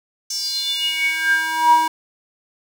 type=tone with high-pass filter sweep; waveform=square; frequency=320 Hz; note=D#4; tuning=49 cents sharp; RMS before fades=-19 dBFS; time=0.3-1.88 s; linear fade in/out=5 ms; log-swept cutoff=5900 to 770 Hz; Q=9.6; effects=none